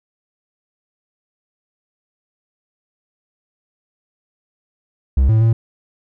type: tone with pitch steps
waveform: triangle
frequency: 66.3 / 110.5 / 113.6 Hz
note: C2 / A2 / A#2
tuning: +23 / +8 / -44 cents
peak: -8 dBFS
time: 5.17-5.53 s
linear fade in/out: 5 ms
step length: 120 ms
effects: none